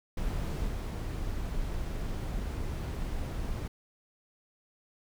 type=noise with level steps; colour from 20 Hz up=brown; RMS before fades=-32 / -34 dBFS; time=0.17-3.68 s; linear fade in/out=5 ms; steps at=0.67 s; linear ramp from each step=10 ms; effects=none